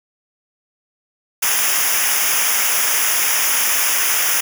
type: noise with comb filter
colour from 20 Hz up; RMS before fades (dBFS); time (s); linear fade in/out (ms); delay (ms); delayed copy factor
white; -17; 1.42-4.41; 10; 0.24; -0.95
effects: none